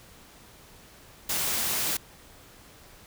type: noise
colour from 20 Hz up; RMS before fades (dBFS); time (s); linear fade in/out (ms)
white; -28; 1.29-1.97; 5
effects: pink hiss -52 dBFS RMS until 3.06 s